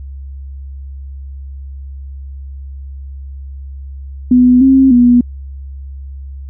sine tone with pitch steps, 249.1 / 266.6 / 243.3 Hz, B3 / C4 / B3, +15 / +33 / -26 cents, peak -4 dBFS, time 4.31-5.21 s, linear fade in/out 5 ms, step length 300 ms, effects added 68 Hz sine -25 dBFS peak until 6.49 s

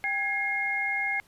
sine tone cluster, 793 / 1666 / 2141 Hz, G5 / G#6 / C7, +20 / +5 / +39 cents, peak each -34 / -33 / -27 dBFS, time 0.04-1.2 s, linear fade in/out 0 ms, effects pink hiss -60 dBFS RMS until 1.27 s + resampled to 32000 Hz

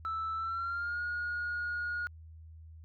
sine tone with pitch glide, 1318.5 to 1437.8 Hz, E6 to F6, 0 to +50 cents, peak -31 dBFS, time 0.05-2.07 s, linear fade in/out 0 ms, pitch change +150 cents, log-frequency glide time 0.35-1.01 s, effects tanh soft clip ceiling -30 dBFS + added 80 Hz sine -48 dBFS peak until 2.84 s

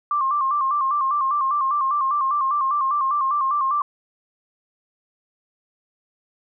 sine tone with vibrato, 1120 Hz, C#6, 18 cents sharp, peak -18 dBFS, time 0.11-3.82 s, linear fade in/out 2 ms, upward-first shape square, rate 5 Hz, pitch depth 83 cents each way, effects none

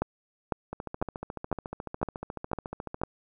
two click trains, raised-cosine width 1 ms, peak -21 / -12 dBFS, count 33 / 7, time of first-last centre 0.73-3.016 / 0.02-3.035 s, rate 14 / 1.99 Hz, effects none

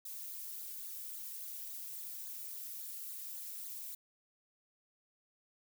violet noise with flanger, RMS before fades -45 dBFS, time 0.05-3.95 s, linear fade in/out 5 ms, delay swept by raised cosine 0.35 to 2.55 ms, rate 3.6 Hz, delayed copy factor -0.8, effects none

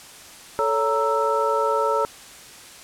sine tone cluster, 439.4 / 560 / 929 / 1321 Hz, A4 / C#5 / A#5 / E6, -2 / +18 / -6 / +3 cents, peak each -24 dBFS, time 0.59-2.05 s, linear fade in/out 0 ms, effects white hiss -43 dBFS RMS until 2.83 s + low-pass 10000 Hz 12 dB/octave

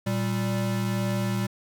square tone pair together, 116.54 / 194.87 Hz, A#2 / G3, 0 / -10 cents, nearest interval major sixth, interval 890 cents, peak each -28 dBFS, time 0.06-1.47 s, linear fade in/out 10 ms, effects 10-bit

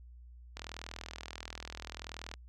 click train, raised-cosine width 0.2 ms, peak -24 dBFS, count 73, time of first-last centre 0.57-2.339 s, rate 40.7 Hz, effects added 60 Hz sine -50 dBFS peak until 2.48 s

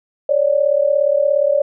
sine tone pair together, 554.4 / 591.5 Hz, C#5 / D5, 0 / +12 cents, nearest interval minor second, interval 112 cents, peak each -15 / -15 dBFS, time 0.29-1.62 s, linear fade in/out 5 ms, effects none

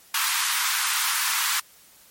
pink high-pass noise, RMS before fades -24 dBFS, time 0.14-1.6 s, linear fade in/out 5 ms, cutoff 970 Hz, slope 48 dB/octave, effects white hiss -53 dBFS RMS until 2.1 s + MP3 64 kbps

